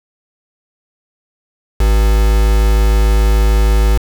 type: tone with quantisation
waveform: triangle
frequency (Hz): 53.3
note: G#1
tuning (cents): +46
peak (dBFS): -6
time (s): 1.8-3.98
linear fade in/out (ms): 5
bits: 3
effects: none